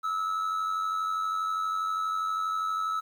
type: tone with amplitude modulation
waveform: triangle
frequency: 1299 Hz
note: E6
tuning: 26 cents flat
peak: -23 dBFS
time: 0.03-3.01 s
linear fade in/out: 20 ms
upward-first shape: sine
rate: 92.4 Hz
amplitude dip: 50%
effects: 10-bit